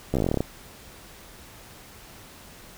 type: slowing click train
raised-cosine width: 2 ms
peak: -10 dBFS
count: 13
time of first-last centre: 0.14-0.406 s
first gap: 14 ms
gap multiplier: 1.08
effects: pink hiss -47 dBFS RMS until 2.77 s